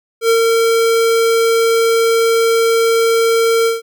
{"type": "tone with ADSR envelope", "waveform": "square", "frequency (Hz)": 456.8, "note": "A#4", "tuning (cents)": -35, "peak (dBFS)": -9, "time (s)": [0.21, 3.82], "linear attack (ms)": 83, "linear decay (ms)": 87, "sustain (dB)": -2, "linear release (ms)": 160, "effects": []}